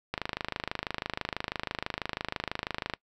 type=click train; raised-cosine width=0.3 ms; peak=-14 dBFS; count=74; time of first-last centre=0.14-2.937 s; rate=26.1 Hz; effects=noise-tail reverb RT60 0.1 s tail -22 dB re dry